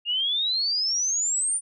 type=exponential sweep; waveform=sine; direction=up; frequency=2794 to 9397 Hz; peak=-22 dBFS; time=0.05-1.61 s; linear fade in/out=50 ms; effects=none